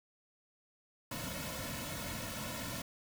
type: noise with comb filter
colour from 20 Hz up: pink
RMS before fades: -41 dBFS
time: 1.11-2.82 s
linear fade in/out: 5 ms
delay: 2.5 ms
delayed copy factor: -0.95
effects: none